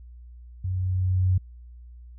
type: tone with level ramp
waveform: sine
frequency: 92.5 Hz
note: F#2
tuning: in tune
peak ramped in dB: -25 to -17 dBFS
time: 0.64-1.38 s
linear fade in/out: 5 ms
effects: added 60 Hz sine -42 dBFS peak until 2.18 s